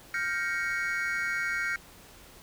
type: chord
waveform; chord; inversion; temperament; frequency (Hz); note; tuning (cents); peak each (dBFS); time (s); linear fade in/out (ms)
triangle; G half-diminished seventh; third; equal with one note detuned; 1396.9 / 1568 / 1880.9 / 2217; F6 / G6 / Bb6 / Db7; 0 / 0 / +15 / 0; -32; 0.14-1.76; 2
effects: pink hiss -52 dBFS RMS until 2.42 s